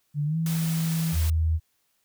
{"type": "tone with pitch glide", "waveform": "sine", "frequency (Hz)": [146.83, 162.92], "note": ["D3", "E3"], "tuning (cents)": [0, -20], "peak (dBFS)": -23, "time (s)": [0.14, 1.17], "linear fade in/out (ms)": 50, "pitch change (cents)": 180, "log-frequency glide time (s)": [0.25, 0.37]}
{"type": "noise", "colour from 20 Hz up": "white", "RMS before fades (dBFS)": -36, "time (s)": [0.46, 1.3], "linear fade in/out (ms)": 2}
{"type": "tone", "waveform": "sine", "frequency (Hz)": 80.3, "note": "E2", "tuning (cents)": -45, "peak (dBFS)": -20, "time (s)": [1.12, 1.6], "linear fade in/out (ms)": 50}
{"effects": ["white hiss -71 dBFS RMS until 2.04 s"]}